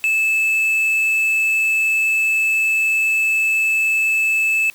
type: tone with quantisation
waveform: triangle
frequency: 2619 Hz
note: E7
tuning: 12 cents flat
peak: -13 dBFS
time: 0.04-4.7 s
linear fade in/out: 0 ms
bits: 6
effects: white hiss -47 dBFS RMS until 4.74 s